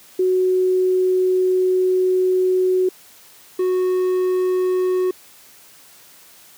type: tone pair in turn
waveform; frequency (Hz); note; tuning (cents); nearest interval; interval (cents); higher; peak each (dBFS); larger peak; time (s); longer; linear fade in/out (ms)
sine / triangle; 370 / 367.9; F#4 / F#4; 0 / -10; unison; 10; first; -14; neither; 0.19-2.89 / 3.59-5.11; first; 5
effects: white hiss -47 dBFS RMS until 6.57 s + high-pass 100 Hz 12 dB/octave